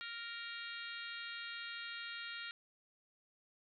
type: harmonic tone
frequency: 466.2 Hz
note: A#4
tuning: in tune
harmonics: 3 / 4 / 5 / 6 / 7 / 8 / 9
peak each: -48 / -50 / -52 / -52 / -53 / -53 / -54 dBFS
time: 0.01-2.51 s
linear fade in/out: 0 ms
effects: none